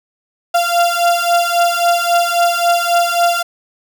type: beating tone pair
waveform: 35% pulse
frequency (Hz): 690 / 693.7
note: F5 / F5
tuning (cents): -21 / -12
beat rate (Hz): 3.7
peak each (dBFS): -13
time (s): 0.54-3.43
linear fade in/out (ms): 10
effects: none